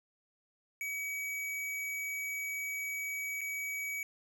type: tone with dropouts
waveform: square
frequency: 2271 Hz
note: C#7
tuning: 41 cents sharp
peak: -36 dBFS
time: 0.81-4.03 s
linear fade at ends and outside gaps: 1 ms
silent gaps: 3.409-3.414 s
effects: none